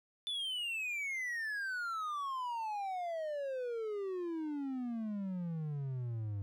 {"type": "exponential sweep", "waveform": "triangle", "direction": "down", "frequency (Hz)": [3520, 98], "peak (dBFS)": -34, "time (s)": [0.27, 6.42], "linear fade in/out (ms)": 0, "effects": []}